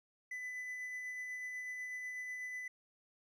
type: tone with tremolo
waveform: triangle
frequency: 2000 Hz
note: B6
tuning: 21 cents sharp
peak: -38 dBFS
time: 0.31-2.68 s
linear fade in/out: 5 ms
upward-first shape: sine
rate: 8.1 Hz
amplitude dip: 25%
effects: none